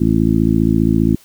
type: harmonic tone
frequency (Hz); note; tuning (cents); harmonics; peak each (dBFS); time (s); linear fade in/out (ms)
55; A1; 0; 1 / 2 / 3 / 4 / 5 / 6; -21 / -19 / -18 / -16 / -17 / -19; 0-1.16; 10
effects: white hiss -48 dBFS RMS until 1.24 s